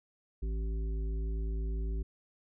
harmonic tone with a mistuned harmonic, 54.7 Hz, A1, 9 cents flat, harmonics 1 / 3 / 5 / 7, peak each -31 / -46 / -50 / -48 dBFS, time 0.42-2.03 s, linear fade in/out 10 ms, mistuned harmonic 1, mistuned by -26 cents, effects none

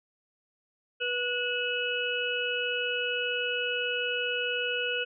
harmonic tone with a mistuned harmonic, 488.9 Hz, B4, 18 cents flat, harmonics 1 / 3 / 5 / 6, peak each -33 / -33 / -33 / -33 dBFS, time 1-5.05 s, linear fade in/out 20 ms, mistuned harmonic 5, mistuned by +99 cents, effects none

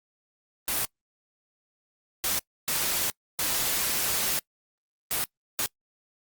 white noise bursts at uneven times, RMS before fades -27 dBFS, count 6, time 0.68-0.85 / 2.24-2.39 / 2.68-3.1 / 3.39-4.39 / 5.11-5.24 / 5.59-5.66 s, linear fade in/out 0 ms, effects noise-tail reverb RT60 0.1 s tail -25 dB re dry + Opus 32 kbps

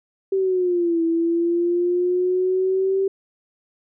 sine exponential two-way sweep, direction down then up, 389.4 to 329.2 to 389.4 Hz, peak -17 dBFS, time 0.32-3.08 s, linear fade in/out 5 ms, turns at 1.03 s, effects none

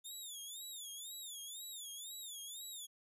15% pulse tone with vibrato, 3558 Hz, A7, 19 cents sharp, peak -39 dBFS, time 0.04-2.87 s, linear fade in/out 20 ms, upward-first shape sine, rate 2 Hz, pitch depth 160 cents each way, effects resampled to 32000 Hz

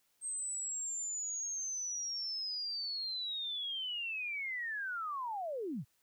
sine linear sweep, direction down, 8372 to 98.6 Hz, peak -36 dBFS, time 0.21-5.85 s, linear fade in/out 50 ms, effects white hiss -75 dBFS RMS until 6.02 s

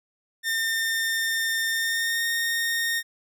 sawtooth tone with pitch glide, 1811 to 1842.7 Hz, A6 to A#6, +49 to -21 cents, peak -20 dBFS, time 0.43-3.03 s, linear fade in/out 50 ms, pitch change +30 cents, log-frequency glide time 1.7-2.24 s, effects none

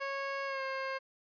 15% pulse tone with pitch glide, 550 to 533.7 Hz, C#5 to C5, -14 to +34 cents, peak -28 dBFS, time 0-0.99 s, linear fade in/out 20 ms, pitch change -52 cents, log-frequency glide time 0.46-0.62 s, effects resampled to 11025 Hz

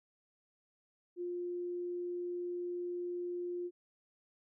sine tone, 352.8 Hz, F4, 18 cents sharp, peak -36 dBFS, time 1.16-3.71 s, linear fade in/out 50 ms, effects none

